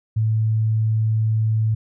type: tone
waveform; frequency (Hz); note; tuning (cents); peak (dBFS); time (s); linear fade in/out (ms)
sine; 110; A2; 0; -16; 0.16-1.75; 10
effects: none